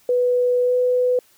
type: tone with pitch glide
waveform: sine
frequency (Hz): 493.9 to 498.5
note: B4 to B4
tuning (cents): 0 to +16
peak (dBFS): -15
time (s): 0.09-1.19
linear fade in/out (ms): 2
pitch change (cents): +16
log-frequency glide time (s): 0.63-0.74
effects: white hiss -56 dBFS RMS until 1.37 s